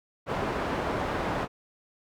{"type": "low-pass noise", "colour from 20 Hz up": "white", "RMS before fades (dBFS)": -30, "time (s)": [0.26, 1.48], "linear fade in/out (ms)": 50, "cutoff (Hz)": 980, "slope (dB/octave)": 12, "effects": []}